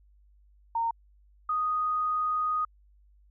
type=tone pair in turn; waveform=sine; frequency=920 / 1243 Hz; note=A#5 / D#6; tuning=-23 / -2 cents; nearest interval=perfect fourth; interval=521 cents; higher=second; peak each=-25 / -25 dBFS; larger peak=neither; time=0.75-0.91 / 1.49-2.65 s; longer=second; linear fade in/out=5 ms; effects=added 50 Hz sine -57 dBFS peak until 3.3 s